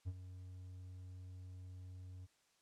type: tone with ADSR envelope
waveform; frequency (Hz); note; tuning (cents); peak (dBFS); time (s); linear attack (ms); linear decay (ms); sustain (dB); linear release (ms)
triangle; 91.9; F#2; -11; -35; 0.05-2.27; 30; 46; -12; 27
effects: white hiss -75 dBFS RMS until 2.61 s + low-pass 8000 Hz 12 dB/octave